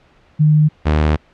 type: tone pair in turn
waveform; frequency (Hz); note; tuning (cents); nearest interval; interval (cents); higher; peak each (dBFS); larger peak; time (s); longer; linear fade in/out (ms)
sine / sawtooth; 152.3 / 76.44; D#3 / D#2; -37 / -30; octave; 1193; first; -8; neither; 0.39-0.69 / 0.85-1.17; second; 20
effects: pink hiss -52 dBFS RMS until 1.33 s + low-pass 3000 Hz 12 dB/octave